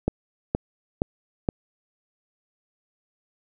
click train, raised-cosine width 2 ms, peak -8 dBFS, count 4, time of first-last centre 0.08-1.488 s, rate 2.13 Hz, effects none

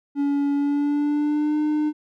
triangle tone with pitch glide, 283.8 to 302.4 Hz, C#4 to D#4, +41 to -49 cents, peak -17 dBFS, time 0.15-1.93 s, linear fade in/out 50 ms, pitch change +110 cents, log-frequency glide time 0.54-1.59 s, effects none

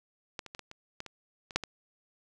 clicks, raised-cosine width 0.2 ms, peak -19 / -27 / -25 / -25 / -28 / -21 / -26 / -28 / -9 / -20 dBFS, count 10, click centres 0.392 / 0.463 / 0.549 / 0.593 / 0.714 / 1.004 / 1.063 / 1.508 / 1.56 / 1.637 s, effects none

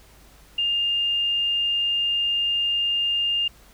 sine tone, 2811 Hz, F7, 11 cents sharp, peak -20 dBFS, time 0.58-3.48 s, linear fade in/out 5 ms, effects added 50 Hz sine -52 dBFS peak until 3.73 s + pink hiss -53 dBFS RMS until 3.73 s

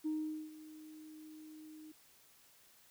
sine tone with ADSR envelope, 310 Hz, D#4, 6 cents flat, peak -32 dBFS, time 0.04-1.92 s, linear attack 22 ms, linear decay 440 ms, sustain -18 dB, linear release 7 ms, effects tanh soft clip ceiling -30 dBFS + white hiss -65 dBFS RMS until 2.9 s

